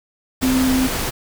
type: tone in noise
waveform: sine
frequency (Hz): 259.3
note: C4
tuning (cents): -15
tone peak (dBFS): -15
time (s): 0.42-0.88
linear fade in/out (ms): 20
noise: pink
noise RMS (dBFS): -23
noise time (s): 0.41-1.11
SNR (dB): +5
effects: none